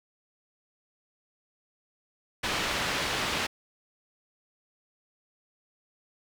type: low-pass noise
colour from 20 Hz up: white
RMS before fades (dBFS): -30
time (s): 2.43-3.47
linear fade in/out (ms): 10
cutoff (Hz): 3300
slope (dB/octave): 12
effects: none